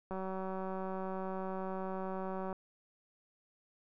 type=click train; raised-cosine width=1 ms; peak=-27 dBFS; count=458; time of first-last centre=0.11-2.528 s; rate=189 Hz; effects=none